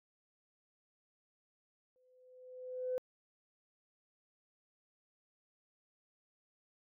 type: tone with exponential growth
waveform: sine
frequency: 507 Hz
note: B4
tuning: 45 cents sharp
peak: -31 dBFS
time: 1.96-2.98 s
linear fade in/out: 0 ms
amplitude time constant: 220 ms
effects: tanh soft clip ceiling -27 dBFS